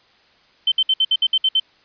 sine tone bursts, 3088 Hz, G7, 27 cents flat, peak -13 dBFS, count 9, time 0.67-1.599 s, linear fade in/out 5 ms, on 49 ms, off 61 ms, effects white hiss -55 dBFS RMS until 1.84 s + resampled to 11025 Hz

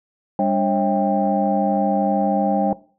sine tone cluster, 200.5 / 293.2 / 541 / 644 / 791 Hz, G3 / D4 / C#5 / E5 / G5, +39 / -3 / -42 / -41 / +15 cents, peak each -21 / -24 / -22 / -25 / -20 dBFS, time 0.39-2.73 s, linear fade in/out 2 ms, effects noise-tail reverb RT60 0.4 s tail -19 dB re dry + tanh soft clip ceiling -5 dBFS

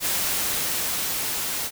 white noise with level ramp, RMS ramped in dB -24 to -28 dBFS, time 0-1.71 s, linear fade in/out 50 ms, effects none

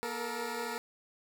15% pulse tone cluster, 237.9 / 437.6 / 470.5 Hz, A#3 / A4 / A#4, +35 / -9 / +16 cents, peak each -35 / -33 / -32 dBFS, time 0.03-0.78 s, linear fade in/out 0 ms, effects none

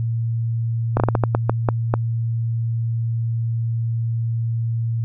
slowing click train, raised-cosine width 1 ms, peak -3 dBFS, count 10, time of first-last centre 0.97-1.939 s, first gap 29 ms, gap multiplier 1.31, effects added 115 Hz sine -19 dBFS peak until 5.04 s

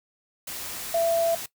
sine tone in noise, 669 Hz, E5, 25 cents sharp, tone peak -20 dBFS, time 0.94-1.35 s, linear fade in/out 5 ms, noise white, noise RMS -35 dBFS, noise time 0.47-1.46 s, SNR +12 dB, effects noise-tail reverb RT60 0.1 s tail -18 dB re dry

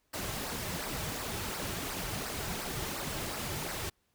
pink noise with flanger, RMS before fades -37 dBFS, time 0.13-3.9 s, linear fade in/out 10 ms, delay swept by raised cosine 0.29 to 4.19 ms, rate 2.8 Hz, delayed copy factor -0.6, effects pink hiss -75 dBFS RMS until 4.14 s

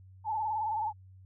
sine tone with vibrato, 867 Hz, A5, 26 cents flat, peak -29 dBFS, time 0.24-0.93 s, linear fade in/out 50 ms, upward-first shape sine, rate 19 Hz, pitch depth 70 cents each way, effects added 94 Hz sine -51 dBFS peak until 1.25 s

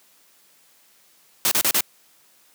white noise bursts, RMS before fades -19 dBFS, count 4, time 1.45-1.807 s, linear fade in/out 0 ms, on 63 ms, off 35 ms, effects white hiss -57 dBFS RMS until 2.54 s + high-pass 150 Hz 12 dB/octave

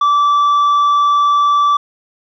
sine tone with tanh clipping, 1161 Hz, D6, 20 cents flat, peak -10 dBFS, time 0.01-1.77 s, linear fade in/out 5 ms, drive 4 dB, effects none

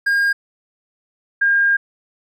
triangle / sine tone pair in turn, 1618 / 1612.2 Hz, G#6 / G6, -46 / +48 cents, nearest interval unison, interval 6 cents, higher first, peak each -12 dBFS, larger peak neither, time 0.06-0.33 / 1.41-1.77 s, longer second, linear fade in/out 10 ms, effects none

